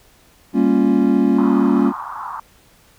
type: chord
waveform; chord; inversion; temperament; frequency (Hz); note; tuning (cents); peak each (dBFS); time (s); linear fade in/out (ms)
triangle; G half-diminished seventh; none; equal with one note detuned; 198.39 / 233.1 / 277.2 / 349.2; G3 / Bb3 / Db4 / F4; +21 / 0 / 0 / 0; -17 / -15 / -14 / -19; 0.53-1.93; 50
type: band-pass noise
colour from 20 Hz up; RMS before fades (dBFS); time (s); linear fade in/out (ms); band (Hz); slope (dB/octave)
white; -29; 1.38-2.4; 5; 880 to 1200; 48
effects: pink hiss -52 dBFS RMS until 2.98 s